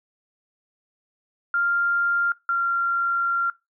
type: tone pair in turn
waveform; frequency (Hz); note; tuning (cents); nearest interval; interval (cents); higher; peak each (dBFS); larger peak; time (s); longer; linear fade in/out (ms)
sine; 1395 / 1380.6; F6 / F6; -2 / -20; unison; 18; first; -19; neither; 1.54-2.32 / 2.49-3.5; second; 2
effects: noise-tail reverb RT60 0.2 s tail -20 dB re dry